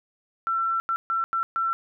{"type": "tone bursts at uneven times", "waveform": "sine", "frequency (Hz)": 1346, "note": "E6", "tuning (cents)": 36, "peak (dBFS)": -22, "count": 5, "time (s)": [[0.47, 0.8], [0.89, 0.96], [1.1, 1.24], [1.33, 1.43], [1.56, 1.73]], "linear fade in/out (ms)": 0, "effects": []}